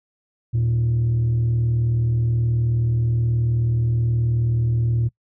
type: tone pair together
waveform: sine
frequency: 77.9 / 116.72 Hz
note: D#2 / A#2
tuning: +3 / +3 cents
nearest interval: perfect fifth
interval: 700 cents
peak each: -26 / -15 dBFS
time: 0.53-5.09 s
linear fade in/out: 20 ms
effects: noise-tail reverb RT60 0.1 s tail -24 dB re dry + tanh soft clip ceiling -15 dBFS